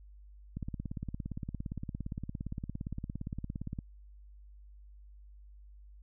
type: click train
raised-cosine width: 5 ms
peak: -25 dBFS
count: 57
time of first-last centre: 0.57-3.788 s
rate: 17.4 Hz
effects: added 50 Hz sine -51 dBFS peak until 6.02 s